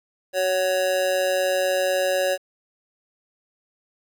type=tone with amplitude modulation; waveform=square; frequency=558 Hz; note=C#5; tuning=11 cents sharp; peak=-17 dBFS; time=0.33-2.38 s; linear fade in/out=50 ms; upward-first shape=sine; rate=184 Hz; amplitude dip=75%; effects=9-bit